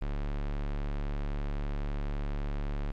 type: tone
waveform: square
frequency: 35.94 Hz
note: D1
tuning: 37 cents flat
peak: -31 dBFS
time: 0.01-2.92 s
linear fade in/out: 10 ms
effects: low-pass 3000 Hz 12 dB/octave + 11-bit